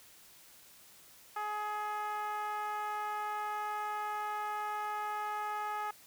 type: tone with band-pass filter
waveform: 10% pulse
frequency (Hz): 420.5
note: G#4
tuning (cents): +22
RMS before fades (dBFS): -37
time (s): 1.36-5.91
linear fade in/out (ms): 5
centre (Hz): 1000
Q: 3.6
effects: white hiss -58 dBFS RMS until 6.06 s